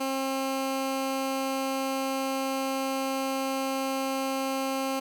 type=tone; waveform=15% pulse; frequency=267.7 Hz; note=C4; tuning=40 cents sharp; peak=-21 dBFS; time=0-5 s; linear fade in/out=10 ms; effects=none